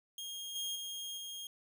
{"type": "tone with level steps", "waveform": "sawtooth", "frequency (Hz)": 3242, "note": "G#7", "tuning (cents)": -42, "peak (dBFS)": [-38, -33, -37, -39], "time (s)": [0.18, 1.47], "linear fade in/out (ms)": 2, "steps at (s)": [0.55, 0.75, 1.17], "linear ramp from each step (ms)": 10, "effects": []}